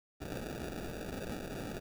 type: noise with sample-and-hold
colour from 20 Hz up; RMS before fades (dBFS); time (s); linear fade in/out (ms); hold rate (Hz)
blue; -41; 0.2-1.8; 20; 1050
effects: none